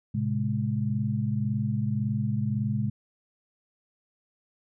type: tone cluster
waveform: sine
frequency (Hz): 111.1 / 132.9 / 209.1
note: A2 / C3 / G#3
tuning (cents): +17 / +27 / +12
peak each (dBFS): -29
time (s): 0.14-2.9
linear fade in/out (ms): 10
effects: none